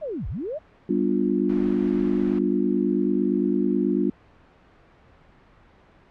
sine linear two-way sweep, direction down then up, 659.3 to 32.7 to 659.3 Hz, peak -27 dBFS, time 0.01-0.59 s, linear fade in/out 20 ms, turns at 0.28 s
sine chord, G dominant seventh, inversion none, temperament just, 196 / 245 / 294 / 352.8 Hz, G3 / B3 / D4 / F4, 0 / -14 / +2 / +18 cents, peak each -25 dBFS, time 0.89-4.1 s, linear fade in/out 5 ms
pink noise, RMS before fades -39 dBFS, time 1.49-2.39 s, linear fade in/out 5 ms
effects pink hiss -54 dBFS RMS until 6.1 s + low-pass 2000 Hz 12 dB/octave

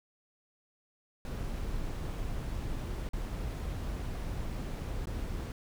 brown noise with dropouts, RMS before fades -36 dBFS, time 1.25-5.52 s, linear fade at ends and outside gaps 1 ms, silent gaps 3.09-3.133 / 5.056-5.071 s, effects none

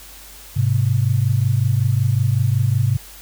sine tone pair together, 104.12 / 129.5 Hz, G#2 / C3, +5 / -17 cents, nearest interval major third, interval 378 cents, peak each -17 dBFS, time 0.56-2.97 s, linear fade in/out 10 ms, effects added 50 Hz sine -44 dBFS peak until 3.21 s + white hiss -41 dBFS RMS until 3.21 s

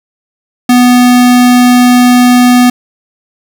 square tone, 246.9 Hz, B3, in tune, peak -3 dBFS, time 0.69-2.7 s, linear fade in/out 5 ms, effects none

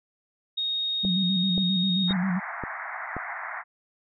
sine tone, 3729 Hz, A#7, in tune, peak -25 dBFS, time 0.57-2.13 s, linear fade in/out 10 ms
sine tone with vibrato, 185.3 Hz, F#3, 3 cents sharp, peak -23 dBFS, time 1.03-2.4 s, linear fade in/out 20 ms, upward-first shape square, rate 7.5 Hz, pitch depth 68 cents each way
click train, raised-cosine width 2 ms, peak -19 dBFS, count 5, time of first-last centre 1.05-3.166 s, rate 1.89 Hz
white band-pass noise, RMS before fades -35 dBFS, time 2.07-3.64 s, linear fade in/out 50 ms, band 660 to 2100 Hz, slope 96 dB/octave
effects none

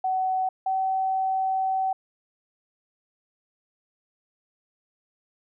sine tone pair in turn, 752 / 762.5 Hz, F#5 / G5, +28 / -48 cents, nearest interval unison, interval 24 cents, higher second, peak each -22 dBFS, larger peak neither, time 0.04-0.49 / 0.66-1.93 s, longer second, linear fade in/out 5 ms, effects none

